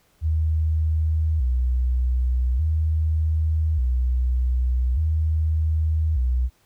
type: tone with vibrato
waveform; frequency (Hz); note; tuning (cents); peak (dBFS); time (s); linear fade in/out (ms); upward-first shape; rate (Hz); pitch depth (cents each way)
sine; 70.2; C#2; +22; -18; 0.21-6.5; 50; square; 0.42; 200
effects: pink hiss -62 dBFS RMS until 6.65 s